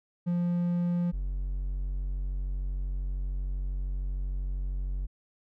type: tone pair in turn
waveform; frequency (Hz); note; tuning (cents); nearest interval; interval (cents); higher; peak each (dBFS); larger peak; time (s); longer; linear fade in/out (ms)
triangle; 174.61 / 46.46; F3 / F#1; 0 / +8; octave + major seventh; 2292; first; -23 / -27; first; 0.26-1.12 / 1.12-5.07; second; 20
effects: none